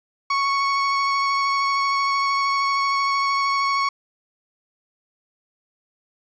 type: tone with vibrato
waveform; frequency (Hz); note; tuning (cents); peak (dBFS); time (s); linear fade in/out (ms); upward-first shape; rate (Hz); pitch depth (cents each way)
35% pulse; 1108.7; C#6; 0; -17; 0.3-3.89; 5; sine; 13; 12
effects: resampled to 16000 Hz + 9-bit